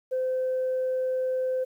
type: tone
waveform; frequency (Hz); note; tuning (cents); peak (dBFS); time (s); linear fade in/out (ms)
sine; 515; C5; -28; -23; 0.11-1.65; 20
effects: tanh soft clip ceiling -21 dBFS + 10-bit